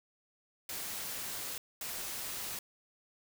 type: noise bursts at uneven times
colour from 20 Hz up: white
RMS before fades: -40 dBFS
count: 2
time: 0.69-1.58 / 1.81-2.59 s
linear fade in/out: 2 ms
effects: none